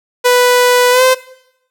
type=tone with pitch glide; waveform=sawtooth; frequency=493.9 to 515.8 Hz; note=B4 to C5; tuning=0 to -25 cents; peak=-3 dBFS; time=0.24-1.15 s; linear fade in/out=20 ms; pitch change=+75 cents; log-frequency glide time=0.91-1.03 s; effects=noise-tail reverb RT60 0.8 s tail -19 dB re dry